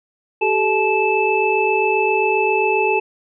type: tone cluster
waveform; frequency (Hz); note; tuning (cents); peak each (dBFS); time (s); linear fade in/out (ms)
sine; 386.3 / 433.8 / 862 / 2628; G4 / A4 / A5 / E7; -25 / -25 / -36 / -6; -20; 0.41-3; 10
effects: none